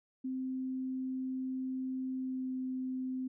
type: tone with pitch glide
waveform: sine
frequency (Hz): 259.9 to 258.1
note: C4 to C4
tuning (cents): -11 to -23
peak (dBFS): -34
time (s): 0.24-3.28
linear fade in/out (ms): 10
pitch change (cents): -12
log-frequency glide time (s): 2.15-2.55
effects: none